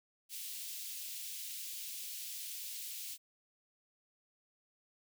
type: high-pass noise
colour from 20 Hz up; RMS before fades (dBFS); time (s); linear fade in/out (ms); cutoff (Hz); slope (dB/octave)
white; -44; 0.29-3.18; 50; 2600; 24
effects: none